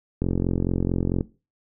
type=click train; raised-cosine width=3 ms; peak=-10 dBFS; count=45; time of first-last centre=0.22-1.209 s; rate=44.5 Hz; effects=noise-tail reverb RT60 0.3 s tail -19 dB re dry